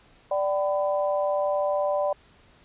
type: tone cluster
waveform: sine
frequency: 588 / 767 / 1002 Hz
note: D5 / G5 / B5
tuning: +2 / -38 / +25 cents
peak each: -23 / -30 / -32 dBFS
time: 0.31-2.13 s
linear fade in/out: 5 ms
effects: pink hiss -57 dBFS RMS until 2.64 s + resampled to 8000 Hz